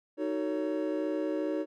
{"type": "chord", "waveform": "triangle", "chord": "D# half-diminished seventh", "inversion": "none", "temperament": "just", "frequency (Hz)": [311.1, 373.4, 448, 560], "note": ["D#4", "F#4", "A4", "C#5"], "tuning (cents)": [0, 16, 31, 18], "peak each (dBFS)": [-30, -34, -36, -33], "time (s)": [0.17, 1.66], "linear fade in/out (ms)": 50, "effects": []}